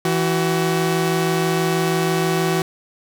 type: tone pair together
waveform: sawtooth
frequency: 164.85 / 375.9 Hz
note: E3 / F#4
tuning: 0 / +27 cents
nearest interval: octave + major second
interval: 1427 cents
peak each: -16 dBFS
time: 0.05-2.62 s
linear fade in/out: 2 ms
effects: none